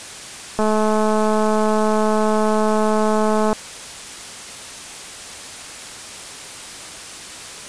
click train, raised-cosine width 1 ms, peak -6 dBFS, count 633, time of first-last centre 0.59-3.53 s, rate 215 Hz, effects white hiss -34 dBFS RMS until 7.68 s + resampled to 22050 Hz

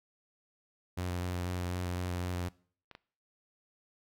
sawtooth tone with vibrato, 89.5 Hz, F2, 43 cents sharp, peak -29 dBFS, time 0.97-2.49 s, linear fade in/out 10 ms, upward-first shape square, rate 4 Hz, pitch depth 14 cents each way
clicks, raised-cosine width 0.3 ms, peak -32 / -31 dBFS, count 2, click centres 2.913 / 2.951 s
effects noise-tail reverb RT60 0.5 s tail -22 dB re dry

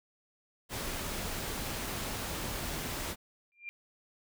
pink noise, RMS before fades -37 dBFS, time 0.69-3.16 s, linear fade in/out 50 ms
sine tone with exponential growth, 2387 Hz, D7, 28 cents sharp, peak -35 dBFS, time 3.52-3.69 s, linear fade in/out 0 ms, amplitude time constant 35 ms
effects none

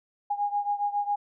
sine beating tone pair, 817 / 824.3 Hz, G#5 / G#5, -29 / -13 cents, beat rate 7.3 Hz, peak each -27 / -30 dBFS, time 0.3-1.16 s, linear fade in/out 10 ms, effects none

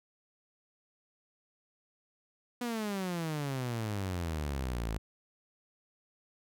sawtooth exponential sweep, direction down, 246.9 to 51.91 Hz, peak -29 dBFS, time 2.61-4.98 s, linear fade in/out 5 ms, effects none

